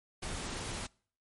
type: noise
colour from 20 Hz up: pink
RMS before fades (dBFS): -39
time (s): 0.22-0.87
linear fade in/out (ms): 10
effects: noise-tail reverb RT60 0.5 s tail -25 dB re dry + MP3 48 kbps

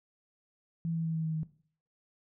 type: tone with pitch steps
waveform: sine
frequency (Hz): 165.5 / 163.88 / 162.28 / 160.7 / 159.13 / 157.57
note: E3 / E3 / E3 / E3 / D#3 / D#3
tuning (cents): +7 / -10 / -27 / -44 / +39 / +22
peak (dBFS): -30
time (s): 0.85-1.432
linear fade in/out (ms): 0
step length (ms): 97
effects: noise-tail reverb RT60 0.5 s tail -17 dB re dry

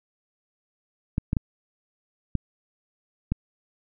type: clicks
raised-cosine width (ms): 5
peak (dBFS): -11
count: 5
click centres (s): 1.181 / 1.331 / 1.368 / 2.353 / 3.32
effects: none

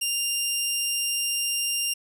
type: tone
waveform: 15% pulse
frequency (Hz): 2794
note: F7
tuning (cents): 0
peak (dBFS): -17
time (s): 0.01-1.94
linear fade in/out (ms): 10
effects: none

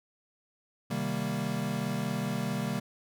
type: chord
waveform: square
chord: C minor seventh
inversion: none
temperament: equal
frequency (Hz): 130.81 / 155.56 / 196 / 233.1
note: C3 / Eb3 / G3 / Bb3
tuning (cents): 0 / 0 / 0 / 0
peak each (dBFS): -37 / -37 / -35 / -36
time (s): 0.9-2.8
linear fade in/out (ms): 10
effects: none

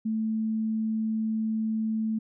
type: tone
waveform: sine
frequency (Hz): 220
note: A3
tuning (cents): 0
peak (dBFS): -25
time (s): 0.05-2.19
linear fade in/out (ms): 10
effects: none

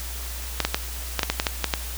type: clicks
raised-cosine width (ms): 0.2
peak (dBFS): -3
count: 10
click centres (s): 0.603 / 0.65 / 0.745 / 1.193 / 1.232 / 1.3 / 1.399 / 1.468 / 1.643 / 1.738
effects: added 60 Hz sine -32 dBFS peak until 1.97 s + white hiss -36 dBFS RMS until 1.97 s

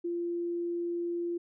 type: tone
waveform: sine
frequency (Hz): 344.7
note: F4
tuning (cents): -23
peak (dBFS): -30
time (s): 0.04-1.38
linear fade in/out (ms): 10
effects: none

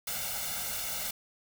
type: noise with comb filter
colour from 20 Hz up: white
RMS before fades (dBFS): -35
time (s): 0.07-1.11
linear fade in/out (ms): 5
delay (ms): 1.4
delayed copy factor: +0.85
effects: none

